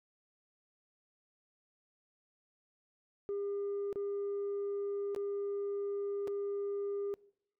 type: tone with dropouts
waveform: sine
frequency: 402.7 Hz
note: G4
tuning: 47 cents sharp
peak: -32 dBFS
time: 3.29-7.14 s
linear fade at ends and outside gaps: 0 ms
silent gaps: 3.928-3.958 / 5.148-5.162 / 6.274-6.279 s
effects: noise-tail reverb RT60 0.7 s tail -24 dB re dry + tanh soft clip ceiling -32 dBFS